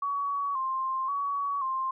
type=tone with vibrato; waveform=sine; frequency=1090 Hz; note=C#6; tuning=29 cents flat; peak=-27 dBFS; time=0.02-1.91 s; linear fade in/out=5 ms; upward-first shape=square; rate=0.94 Hz; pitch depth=59 cents each way; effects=none